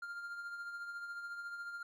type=tone with tremolo; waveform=triangle; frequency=1399 Hz; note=F6; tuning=3 cents sharp; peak=-38 dBFS; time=0.02-1.83 s; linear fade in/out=5 ms; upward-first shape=triangle; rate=14 Hz; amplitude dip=50%; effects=none